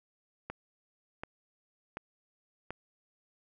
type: click train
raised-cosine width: 0.5 ms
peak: -23 dBFS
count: 4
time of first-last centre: 0.5-2.706 s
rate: 1.36 Hz
effects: none